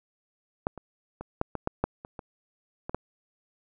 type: clicks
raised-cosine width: 1 ms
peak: -12 / -26 / -23 / -11 / -17 / -12 / -10 / -26 / -24 / -20 / -14 dBFS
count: 11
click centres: 0.669 / 0.777 / 1.21 / 1.414 / 1.553 / 1.674 / 1.84 / 2.049 / 2.192 / 2.895 / 2.946 s
effects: none